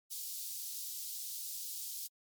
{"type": "high-pass noise", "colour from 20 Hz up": "white", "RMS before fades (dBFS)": -42, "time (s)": [0.1, 2.08], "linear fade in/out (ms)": 20, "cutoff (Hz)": 4000, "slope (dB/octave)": 24, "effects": ["MP3 96 kbps"]}